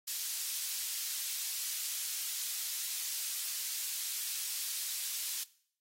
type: high-pass noise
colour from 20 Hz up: pink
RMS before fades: -38 dBFS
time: 0.07-5.44 s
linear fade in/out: 10 ms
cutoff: 4600 Hz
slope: 12 dB/octave
effects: noise-tail reverb RT60 0.6 s tail -20 dB re dry + AAC 48 kbps